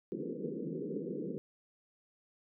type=band-pass noise; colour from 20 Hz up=white; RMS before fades=-39 dBFS; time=0.12-1.38 s; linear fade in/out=0 ms; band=150 to 490 Hz; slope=96 dB/octave; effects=none